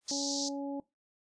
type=noise with exponential growth; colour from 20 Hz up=white; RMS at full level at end=-45 dBFS; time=0.01-0.11 s; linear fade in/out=1 ms; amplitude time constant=21 ms
type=band-pass noise; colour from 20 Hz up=white; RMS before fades=-36 dBFS; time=0.08-0.49 s; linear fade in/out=5 ms; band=4200 to 6500 Hz; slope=48 dB/octave
type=harmonic tone; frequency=280 Hz; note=C#4; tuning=18 cents sharp; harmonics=1 / 2 / 3; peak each=-35 / -41 / -45 dBFS; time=0.11-0.8 s; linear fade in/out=2 ms
effects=noise-tail reverb RT60 0.2 s tail -19 dB re dry + resampled to 22050 Hz